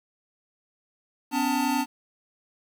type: tone cluster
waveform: square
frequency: 252.4 / 283.3 / 894 Hz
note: B3 / C#4 / A5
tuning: +38 / +38 / +27 cents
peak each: -28 dBFS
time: 1.31-1.86 s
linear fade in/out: 50 ms
effects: 9-bit